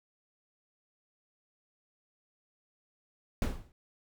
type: noise with exponential decay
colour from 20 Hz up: brown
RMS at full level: -24 dBFS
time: 3.42-3.72 s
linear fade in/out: 1 ms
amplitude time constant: 64 ms
effects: none